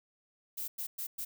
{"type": "noise bursts at uneven times", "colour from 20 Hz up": "violet", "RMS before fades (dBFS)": -38, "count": 4, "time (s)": [[0.57, 0.68], [0.78, 0.87], [0.98, 1.07], [1.18, 1.25]], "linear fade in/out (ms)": 10, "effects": []}